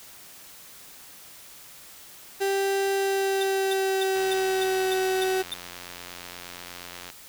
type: tone with pitch glide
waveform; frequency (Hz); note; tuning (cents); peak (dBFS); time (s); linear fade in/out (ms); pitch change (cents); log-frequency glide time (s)
35% pulse; 392 to 376.9; G4 to F#4; 0 to +32; -21; 2.4-5.43; 20; -68; 2.92-4.9
type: tone bursts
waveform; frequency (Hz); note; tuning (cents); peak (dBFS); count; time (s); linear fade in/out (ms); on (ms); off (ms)
square; 3600; A7; +39; -29; 8; 3.41-5.538; 2; 21; 280
type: click train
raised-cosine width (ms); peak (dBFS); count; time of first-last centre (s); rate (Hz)
0.2; -21; 261; 4.16-7.101; 88.4
effects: white hiss -47 dBFS RMS until 7.28 s